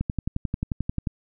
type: click train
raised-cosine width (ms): 5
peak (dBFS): -13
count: 13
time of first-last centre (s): 0.01-1.072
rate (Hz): 11.3
effects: none